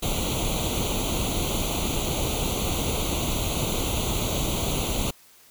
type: noise with comb filter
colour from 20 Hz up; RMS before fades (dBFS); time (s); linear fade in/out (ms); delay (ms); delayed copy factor
pink; -26; 0.02-5.11; 10; 0.29; +0.95
effects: white hiss -54 dBFS RMS until 5.5 s